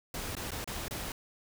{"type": "noise with dropouts", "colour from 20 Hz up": "pink", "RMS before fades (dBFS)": -38, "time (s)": [0.14, 1.12], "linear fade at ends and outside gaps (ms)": 2, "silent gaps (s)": [[0.352, 0.367], [0.507, 0.517], [0.644, 0.675], [0.882, 0.909]], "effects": []}